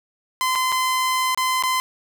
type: tone with dropouts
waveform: sawtooth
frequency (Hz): 1029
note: C6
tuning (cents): -29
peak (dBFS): -15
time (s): 0.41-1.8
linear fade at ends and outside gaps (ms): 0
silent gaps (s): 0.553-0.557 / 0.72-0.724 / 1.347-1.375 / 1.625-1.636
effects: none